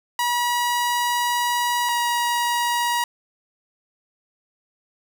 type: tone pair in turn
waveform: sawtooth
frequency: 965 / 955.6 Hz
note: B5 / A#5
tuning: -40 / +43 cents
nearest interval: unison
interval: 17 cents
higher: first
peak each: -16 dBFS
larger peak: neither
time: 0.19-1.89 / 1.89-3.04 s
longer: first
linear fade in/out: 2 ms
effects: none